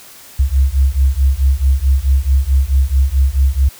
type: beating tone pair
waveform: sine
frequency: 65.41 / 70.01 Hz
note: C2 / C#2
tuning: 0 / +18 cents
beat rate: 4.6 Hz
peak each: -12 dBFS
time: 0.39-3.69 s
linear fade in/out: 10 ms
effects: tanh soft clip ceiling -3 dBFS + white hiss -39 dBFS RMS until 3.79 s